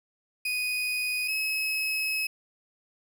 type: tone pair in turn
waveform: 35% pulse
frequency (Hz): 2489 / 2568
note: D#7 / E7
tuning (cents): 0 / -46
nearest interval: minor second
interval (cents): 54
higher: second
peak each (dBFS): -25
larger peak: neither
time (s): 0.45-1.28 / 1.28-2.27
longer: second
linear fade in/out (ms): 5
effects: none